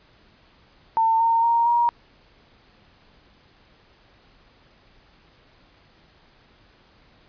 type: tone with pitch steps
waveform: sine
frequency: 901 / 916.2 / 931.7 / 947.4 Hz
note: A5 / A#5 / A#5 / A#5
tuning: +41 / -30 / -1 / +28 cents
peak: -16 dBFS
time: 0.97-1.89 s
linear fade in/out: 0 ms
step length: 230 ms
effects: pink hiss -56 dBFS RMS until 7.28 s + resampled to 11025 Hz